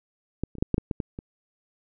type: clicks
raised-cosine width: 3 ms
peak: -14 / -28 / -24 / -9 / -9 / -10 / -14 / -15 / -22 dBFS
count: 9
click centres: 0.436 / 0.553 / 0.584 / 0.625 / 0.743 / 0.781 / 0.912 / 1.002 / 1.189 s
effects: none